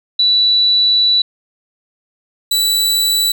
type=tone pair in turn; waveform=sine / sawtooth; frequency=3951 / 3951 Hz; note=B7 / B7; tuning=0 / 0 cents; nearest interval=unison; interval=0 cents; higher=neither; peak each=-9 dBFS; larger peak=neither; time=0.19-1.22 / 2.51-3.32 s; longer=first; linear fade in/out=5 ms; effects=none